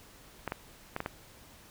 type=clicks; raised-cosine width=0.5 ms; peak=-18 dBFS; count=5; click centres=0.477 / 0.521 / 0.964 / 1.004 / 1.061 s; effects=pink hiss -55 dBFS RMS until 1.7 s